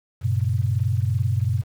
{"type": "tone cluster", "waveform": "sine", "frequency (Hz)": [96.1, 119.1, 137.1], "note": ["G2", "A#2", "C#3"], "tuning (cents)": [-34, 38, -19], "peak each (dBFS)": [-22, -22, -29], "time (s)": [0.21, 1.64], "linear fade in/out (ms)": 50, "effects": ["8-bit"]}